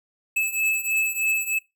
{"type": "beating tone pair", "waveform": "square", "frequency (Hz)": [2605, 2608.2], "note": ["E7", "E7"], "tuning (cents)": [-21, -19], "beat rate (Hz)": 3.2, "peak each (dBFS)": [-27, -24], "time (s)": [0.36, 1.59], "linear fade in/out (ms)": 10, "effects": ["noise-tail reverb RT60 0.2 s tail -19 dB re dry"]}